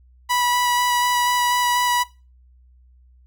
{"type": "tone with vibrato", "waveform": "sawtooth", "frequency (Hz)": 979, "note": "B5", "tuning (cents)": -15, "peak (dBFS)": -14, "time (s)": [0.29, 2.04], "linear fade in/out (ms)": 20, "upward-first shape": "square", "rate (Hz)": 4.1, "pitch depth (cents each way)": 8, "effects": ["noise-tail reverb RT60 0.3 s tail -20 dB re dry", "added 62 Hz sine -49 dBFS peak until 3.26 s"]}